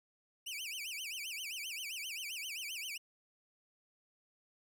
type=tone with vibrato; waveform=sawtooth; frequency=2652 Hz; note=E7; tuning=10 cents sharp; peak=-37 dBFS; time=0.46-2.98 s; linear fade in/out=10 ms; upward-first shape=sine; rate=7.6 Hz; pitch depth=280 cents each way; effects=none